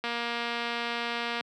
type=click train; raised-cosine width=0.3 ms; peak=-16 dBFS; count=324; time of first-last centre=0.04-1.409 s; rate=236 Hz; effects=high-pass 200 Hz 12 dB/octave